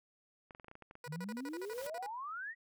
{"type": "clicks", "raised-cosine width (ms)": 0.5, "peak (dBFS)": -37, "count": 10, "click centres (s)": [0.508, 0.549, 0.598, 0.645, 0.683, 0.714, 0.754, 0.823, 0.911, 0.954]}
{"type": "tone bursts", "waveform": "15% pulse", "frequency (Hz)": 487.2, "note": "B4", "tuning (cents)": -24, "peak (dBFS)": -38, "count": 13, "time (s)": [1.04, 2.063], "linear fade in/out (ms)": 2, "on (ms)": 39, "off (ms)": 43}
{"type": "exponential sweep", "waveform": "sine", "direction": "up", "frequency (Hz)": [138.59, 1946], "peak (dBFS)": -40, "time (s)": [1.06, 2.55], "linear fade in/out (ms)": 50}
{"type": "noise with exponential growth", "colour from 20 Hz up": "white", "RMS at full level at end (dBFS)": -48, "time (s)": [1.27, 1.87], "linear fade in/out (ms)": 1, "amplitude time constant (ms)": 130}
{"effects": []}